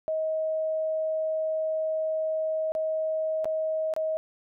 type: tone with dropouts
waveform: sine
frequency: 632 Hz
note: D#5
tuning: 27 cents sharp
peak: -25 dBFS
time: 0.08-4.17 s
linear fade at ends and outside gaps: 0 ms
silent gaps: 2.72-2.751 / 3.445-3.455 / 3.938-3.964 s
effects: none